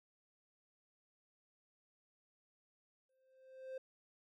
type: tone with exponential growth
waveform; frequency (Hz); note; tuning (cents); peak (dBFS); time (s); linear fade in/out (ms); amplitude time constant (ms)
triangle; 523.3; C5; 0; -39; 3.09-3.78; 5; 150
effects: none